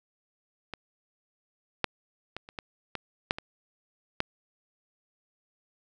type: clicks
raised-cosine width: 0.3 ms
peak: -20 / -8 / -20 / -29 / -19 / -17 / -8 / -20 / -10 dBFS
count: 9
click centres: 0.737 / 1.843 / 2.366 / 2.489 / 2.588 / 2.953 / 3.309 / 3.385 / 4.204 s
effects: none